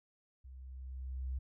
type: tone with level ramp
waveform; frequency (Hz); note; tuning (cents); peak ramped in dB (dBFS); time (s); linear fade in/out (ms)
sine; 64.8; C2; -16; -49 to -34; 0.44-1.39; 10
effects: none